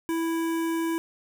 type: tone with notch filter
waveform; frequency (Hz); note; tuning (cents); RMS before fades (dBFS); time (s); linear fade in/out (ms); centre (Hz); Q
square; 329.6; E4; 0; -27; 0.09-0.98; 0; 4400; 1.1
effects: none